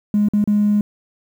triangle tone with dropouts, 207.7 Hz, G#3, in tune, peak -9 dBFS, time 0.14-0.81 s, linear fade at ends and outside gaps 2 ms, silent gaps 0.286-0.335 / 0.441-0.475 s, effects tanh soft clip ceiling -10 dBFS + 8-bit

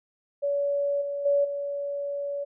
sine tone with level steps, 568 Hz, C#5, 42 cents sharp, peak -23 / -28 / -19 / -28 dBFS, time 0.42-2.45 s, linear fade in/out 20 ms, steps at 1.01 / 1.25 / 1.44 s, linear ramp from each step 10 ms, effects none

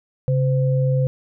sine tone pair together, 135.6 / 512.5 Hz, C#3 / C5, -38 / -36 cents, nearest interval octave + major seventh, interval 2302 cents, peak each -16 / -24 dBFS, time 0.28-1.07 s, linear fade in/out 0 ms, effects none

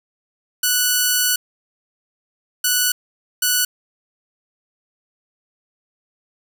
5% pulse tone bursts at uneven times, 1480 Hz, F#6, in tune, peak -4 dBFS, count 3, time 0.63-1.36 / 2.64-2.92 / 3.42-3.65 s, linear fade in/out 5 ms, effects none

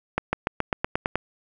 accelerating click train, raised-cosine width 0.5 ms, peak -7 dBFS, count 9, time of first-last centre 0.18-1.156 s, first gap 150 ms, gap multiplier 0.94, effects none

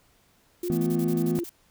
blue noise bursts, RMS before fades -41 dBFS, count 10, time 0.63-1.494 s, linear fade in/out 2 ms, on 54 ms, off 36 ms
sine tone with vibrato, 349.2 Hz, F4, in tune, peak -27 dBFS, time 0.63-1.44 s, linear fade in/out 5 ms, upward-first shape triangle, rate 4.7 Hz, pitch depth 37 cents each way
triangle chord, E suspended fourth, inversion none, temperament just, 164.81 / 219.8 / 247.2 Hz, E3 / A3 / B3, 0 / -2 / +2 cents, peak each -25 / -28 / -26 dBFS, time 0.7-1.39 s, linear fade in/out 0 ms
effects pink hiss -63 dBFS RMS until 1.7 s

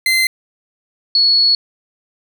30% pulse / sine tone pair in turn, 2071 / 4378 Hz, C7 / C#8, -18 / -22 cents, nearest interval octave + minor second, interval 1296 cents, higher second, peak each -9 dBFS, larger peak neither, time 0.06-0.27 / 1.15-1.55 s, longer second, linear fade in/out 2 ms, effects none

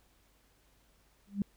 sine tone with exponential growth, 200.8 Hz, G3, 42 cents sharp, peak -24 dBFS, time 1.27-1.42 s, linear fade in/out 2 ms, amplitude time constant 32 ms, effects added 50 Hz sine -69 dBFS peak until 1.56 s + pink hiss -69 dBFS RMS until 1.56 s

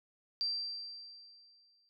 sine tone with exponential decay, 4702 Hz, D8, 1 cent sharp, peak -30 dBFS, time 0.41-1.89 s, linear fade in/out 0 ms, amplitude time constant 320 ms, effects none

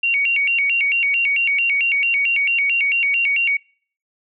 sine tone with vibrato, 2488 Hz, D#7, 1 cent flat, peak -15 dBFS, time 0.03-3.57 s, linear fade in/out 5 ms, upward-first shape square, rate 4.5 Hz, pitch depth 180 cents each way, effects noise-tail reverb RT60 0.5 s tail -24 dB re dry

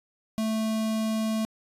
square tone with notch filter, 220 Hz, A3, in tune, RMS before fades -27 dBFS, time 0.38-1.45 s, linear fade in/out 0 ms, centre 1700 Hz, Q 1.6, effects resampled to 32000 Hz

